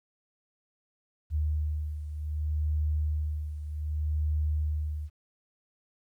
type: beating tone pair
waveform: sine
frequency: 75.9 / 76.55 Hz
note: D#2 / D#2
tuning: -42 / -28 cents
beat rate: 0.65 Hz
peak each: -28 / -34 dBFS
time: 1.3-5.1 s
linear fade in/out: 50 ms
effects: 11-bit